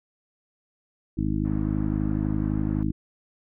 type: harmonic tone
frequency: 51.91 Hz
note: G#1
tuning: in tune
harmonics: 1 / 2 / 3 / 4 / 5 / 6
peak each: -30 / -30 / -30 / -30 / -30 / -30 dBFS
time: 1.17-2.92 s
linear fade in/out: 10 ms
type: low-pass noise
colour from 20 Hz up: pink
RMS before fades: -43 dBFS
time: 1.45-2.83 s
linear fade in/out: 0 ms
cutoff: 1500 Hz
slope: 24 dB/octave
effects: none